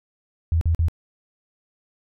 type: tone bursts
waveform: sine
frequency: 82.41 Hz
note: E2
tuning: in tune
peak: -16 dBFS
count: 3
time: 0.52-0.884 s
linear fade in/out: 0 ms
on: 92 ms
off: 44 ms
effects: none